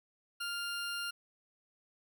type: tone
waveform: 20% pulse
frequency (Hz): 1400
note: F6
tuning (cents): +4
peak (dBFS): -31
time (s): 0.4-1.11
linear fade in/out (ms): 10
effects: none